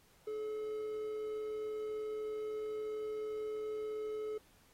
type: tone with amplitude modulation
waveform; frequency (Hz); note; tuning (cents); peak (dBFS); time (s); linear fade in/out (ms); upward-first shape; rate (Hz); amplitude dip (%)
triangle; 429; A4; -44; -34; 0.27-4.38; 5; sine; 123; 25
effects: pink hiss -67 dBFS RMS until 4.73 s + AAC 48 kbps